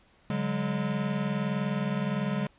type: tone cluster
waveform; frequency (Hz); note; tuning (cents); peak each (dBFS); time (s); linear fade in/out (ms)
square; 143.6 / 185.4 / 205.1; D3 / F#3 / G#3; -39 / +4 / -21; -33 / -34 / -31; 0.3-2.47; 2
effects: pink hiss -62 dBFS RMS until 2.58 s + resampled to 8000 Hz